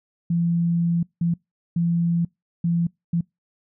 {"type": "tone bursts at uneven times", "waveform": "sine", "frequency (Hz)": 170, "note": "F3", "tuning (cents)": -46, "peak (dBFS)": -18, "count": 5, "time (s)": [[0.3, 1.03], [1.21, 1.34], [1.76, 2.25], [2.64, 2.87], [3.13, 3.21]], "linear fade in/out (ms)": 5, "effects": ["noise-tail reverb RT60 0.2 s tail -26 dB re dry"]}